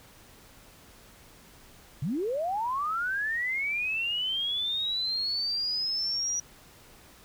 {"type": "linear sweep", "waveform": "sine", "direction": "up", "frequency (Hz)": [119.5, 5820], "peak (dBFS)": -27, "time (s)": [2.02, 6.4], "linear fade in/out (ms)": 5, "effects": ["pink hiss -54 dBFS RMS until 7.24 s"]}